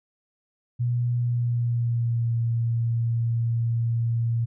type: tone with pitch glide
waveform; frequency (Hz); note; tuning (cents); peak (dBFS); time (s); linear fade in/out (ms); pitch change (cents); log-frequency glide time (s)
sine; 121 to 116.27; B2 to A#2; -35 to -4; -21; 0.79-4.46; 20; -69; 1.18-2.36
effects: none